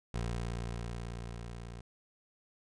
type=tone with level ramp; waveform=20% pulse; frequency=58.27 Hz; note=A#1; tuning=in tune; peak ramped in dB=-28 to -39 dBFS; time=0.14-1.81 s; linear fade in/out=5 ms; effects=resampled to 22050 Hz